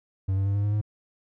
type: tone with pitch steps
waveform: triangle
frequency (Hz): 95.6 / 97.5 / 99.43 / 101.4 / 103.41 / 105.46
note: G2 / G2 / G2 / G#2 / G#2 / G#2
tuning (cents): -43 / -9 / +25 / -41 / -7 / +27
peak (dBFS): -20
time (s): 0.28-0.814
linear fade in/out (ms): 10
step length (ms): 89
effects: none